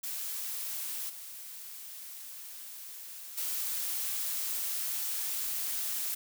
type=noise with level steps; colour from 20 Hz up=blue; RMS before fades=-37 / -45 / -34 dBFS; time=0.03-6.15 s; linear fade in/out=10 ms; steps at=1.09 / 3.37 s; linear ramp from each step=10 ms; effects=none